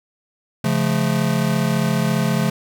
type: chord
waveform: square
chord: Db augmented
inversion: none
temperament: just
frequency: 138.59 / 173.24 / 216.5 Hz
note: Db3 / F3 / A3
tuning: 0 / -14 / -28 cents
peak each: -22 dBFS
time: 0.64-2.5 s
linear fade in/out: 5 ms
effects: 9-bit